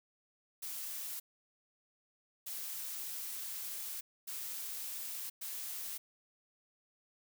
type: noise bursts at uneven times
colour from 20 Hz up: blue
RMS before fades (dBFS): -42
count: 4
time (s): 0.62-1.2 / 2.46-4.01 / 4.27-5.3 / 5.41-5.98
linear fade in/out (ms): 10
effects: none